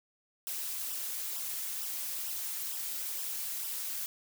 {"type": "noise with flanger", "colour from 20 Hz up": "blue", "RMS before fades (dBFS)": -37, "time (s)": [0.47, 4.06], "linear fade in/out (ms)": 0, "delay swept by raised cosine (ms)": [0.45, 6.45], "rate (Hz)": 2.2, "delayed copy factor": -0.75, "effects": []}